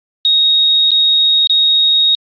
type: tone with dropouts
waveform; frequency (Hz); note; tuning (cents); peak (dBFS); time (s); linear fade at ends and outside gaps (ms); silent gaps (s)
sine; 3754; A#7; +11; -8; 0.25-2.15; 1; 0.907-0.916 / 1.471-1.497
effects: Opus 32 kbps